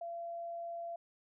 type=tone; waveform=sine; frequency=681 Hz; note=F5; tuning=44 cents flat; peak=-39 dBFS; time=0.01-0.96 s; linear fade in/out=5 ms; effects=none